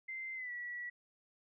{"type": "tone with pitch glide", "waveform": "sine", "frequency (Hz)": [2080, 1940.7], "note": ["C7", "B6"], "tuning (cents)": [-11, -31], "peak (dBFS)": -40, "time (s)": [0.08, 0.9], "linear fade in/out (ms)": 10, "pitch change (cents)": -120, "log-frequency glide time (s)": [0.35, 0.52], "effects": []}